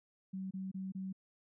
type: tone bursts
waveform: sine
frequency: 190 Hz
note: F#3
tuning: 46 cents sharp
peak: -38 dBFS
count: 4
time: 0.33-1.128 s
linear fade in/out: 10 ms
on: 180 ms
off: 26 ms
effects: none